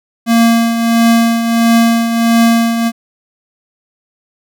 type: tone with tremolo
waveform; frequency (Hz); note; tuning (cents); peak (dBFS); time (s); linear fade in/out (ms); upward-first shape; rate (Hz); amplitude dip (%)
square; 230.8; A#3; -17; -6; 0.26-2.92; 50; triangle; 1.5; 60
effects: none